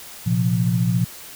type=chord; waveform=sine; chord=Bb suspended second; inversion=none; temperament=equal; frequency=116.54 / 130.81 / 174.61 Hz; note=Bb2 / C3 / F3; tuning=0 / 0 / 0 cents; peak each=-20 / -24 / -20 dBFS; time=0.26-1.05 s; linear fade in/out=10 ms; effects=white hiss -39 dBFS RMS until 1.35 s